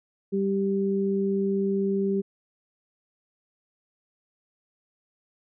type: tone pair together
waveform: sine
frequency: 196.24 / 392 Hz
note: G3 / G4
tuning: +2 / 0 cents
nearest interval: octave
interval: 1198 cents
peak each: -25 dBFS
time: 0.32-2.22 s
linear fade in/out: 20 ms
effects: none